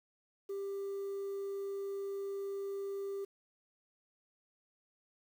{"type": "tone", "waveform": "sine", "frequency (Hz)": 395.4, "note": "G4", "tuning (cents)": 15, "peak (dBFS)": -34, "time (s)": [0.49, 3.25], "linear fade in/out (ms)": 10, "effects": ["tanh soft clip ceiling -36 dBFS", "10-bit"]}